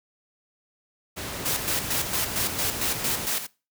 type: noise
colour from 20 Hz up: pink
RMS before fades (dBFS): -33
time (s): 1.16-3.27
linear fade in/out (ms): 20
type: noise with tremolo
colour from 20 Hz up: white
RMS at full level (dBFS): -26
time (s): 1.45-3.47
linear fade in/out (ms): 10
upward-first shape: square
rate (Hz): 4.4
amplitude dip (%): 65
effects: noise-tail reverb RT60 0.3 s tail -21 dB re dry + high-pass 60 Hz 12 dB/octave